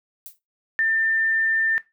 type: noise with exponential decay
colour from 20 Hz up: violet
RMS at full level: -34 dBFS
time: 0.26-0.39 s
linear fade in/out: 1 ms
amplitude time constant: 27 ms
type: tone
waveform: sine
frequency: 1793 Hz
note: A6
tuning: 32 cents sharp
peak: -18 dBFS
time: 0.79-1.78 s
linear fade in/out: 0 ms
effects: noise-tail reverb RT60 0.2 s tail -17 dB re dry